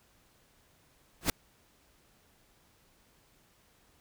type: noise with exponential growth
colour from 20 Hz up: pink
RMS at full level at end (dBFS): -21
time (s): 1.21-1.3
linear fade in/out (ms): 2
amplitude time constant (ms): 19
effects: pink hiss -66 dBFS RMS until 4 s